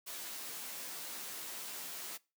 white noise with comb filter, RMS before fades -44 dBFS, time 0.06-2.18 s, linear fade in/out 20 ms, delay 13 ms, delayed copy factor +0.65, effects noise-tail reverb RT60 0.3 s tail -23 dB re dry + high-pass 200 Hz 12 dB/octave

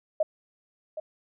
sine tone with echo, 622.3 Hz, D#5, in tune, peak -20 dBFS, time 0.2-0.23 s, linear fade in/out 5 ms, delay 770 ms, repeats 1, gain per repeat -11 dB, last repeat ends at 1 s, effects none

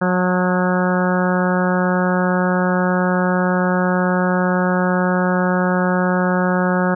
harmonic tone with a mistuned harmonic, 181.9 Hz, F#3, 29 cents flat, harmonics 1 / 2 / 3 / 4 / 5 / 6 / 7 / 8 / 9, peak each -17 / -24 / -22 / -27 / -26 / -30 / -27 / -26 / -28 dBFS, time 0.01-6.95 s, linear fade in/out 10 ms, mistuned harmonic 5, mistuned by -16 cents, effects none

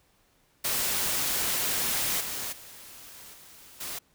white noise with level steps, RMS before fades -28 / -34 / -47 / -51 / -36 dBFS, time 0.64-3.99 s, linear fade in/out 10 ms, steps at 2.2 / 2.52 / 3.33 / 3.8 s, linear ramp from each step 10 ms, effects pink hiss -66 dBFS RMS until 4.14 s

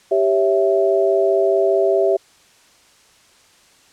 sine chord, C# diminished, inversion second, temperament equal, 392 / 554.4 / 659.3 Hz, G4 / C#5 / E5, 0 / 0 / 0 cents, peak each -16 / -21 / -17 dBFS, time 0.11-2.17 s, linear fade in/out 10 ms, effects white hiss -52 dBFS RMS until 3.92 s + low-pass 8000 Hz 12 dB/octave

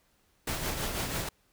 pink noise with tremolo, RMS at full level -31 dBFS, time 0.47-1.29 s, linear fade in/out 5 ms, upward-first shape triangle, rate 6.1 Hz, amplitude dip 50%, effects pink hiss -69 dBFS RMS until 1.52 s

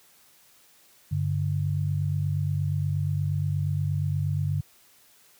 sine tone pair together, 97.2 / 145.64 Hz, G2 / D3, -14 / -14 cents, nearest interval perfect fifth, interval 700 cents, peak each -26 dBFS, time 1.11-4.61 s, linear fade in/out 10 ms, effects white hiss -58 dBFS RMS until 5.39 s + high-pass 60 Hz 12 dB/octave

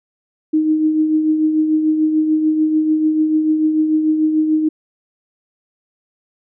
sine tone with tremolo, 311.1 Hz, D#4, in tune, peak -10 dBFS, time 0.53-4.69 s, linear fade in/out 10 ms, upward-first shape triangle, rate 6.8 Hz, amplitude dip 50%, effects none

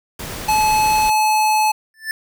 pink noise, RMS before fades -29 dBFS, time 0.19-1.1 s, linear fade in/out 5 ms
square tone, 860 Hz, A5, 40 cents flat, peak -14 dBFS, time 0.48-1.72 s, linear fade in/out 10 ms
square tone with exponential growth, 1762 Hz, A6, 2 cents sharp, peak -18 dBFS, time 1.94-2.11 s, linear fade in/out 1 ms, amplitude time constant 36 ms
effects none

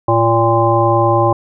harmonic tone with a mistuned harmonic, 115.2 Hz, A#2, 20 cents flat, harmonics 1 / 3 / 5 / 7 / 9, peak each -16 / -16 / -16 / -16 / -16 dBFS, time 0.08-1.33 s, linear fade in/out 5 ms, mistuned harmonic 1, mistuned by -22 cents, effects none

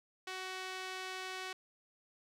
sawtooth tone with band-pass filter, 374 Hz, F#4, 19 cents sharp, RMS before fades -43 dBFS, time 0.27-1.53 s, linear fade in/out 5 ms, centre 2800 Hz, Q 0.68, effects none

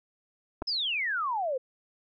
clicks, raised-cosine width 1 ms, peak -21 dBFS, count 2, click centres 0.62 / 0.623 s
sine exponential sweep, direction down, 5274 to 493.9 Hz, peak -27 dBFS, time 0.67-1.58 s, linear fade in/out 10 ms
effects none

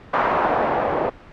blue noise with low-pass filter sweep, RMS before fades -20 dBFS, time 0.13-1.1 s, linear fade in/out 10 ms, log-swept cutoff 1000 to 590 Hz, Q 1.6, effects pink hiss -43 dBFS RMS until 1.32 s + low-pass 2000 Hz 12 dB/octave

